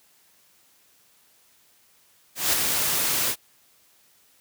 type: noise with ADSR envelope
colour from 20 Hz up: white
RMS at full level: -20 dBFS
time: 2.35-3.36 s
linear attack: 180 ms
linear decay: 9 ms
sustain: -4 dB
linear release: 63 ms
effects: white hiss -60 dBFS RMS until 4.4 s + high-pass 60 Hz 12 dB/octave